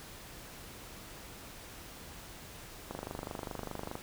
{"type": "click train", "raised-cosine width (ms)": 1, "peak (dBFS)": -24, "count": 27, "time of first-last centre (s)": [2.91, 3.954], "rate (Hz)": 24.9, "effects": ["pink hiss -49 dBFS RMS until 4.02 s"]}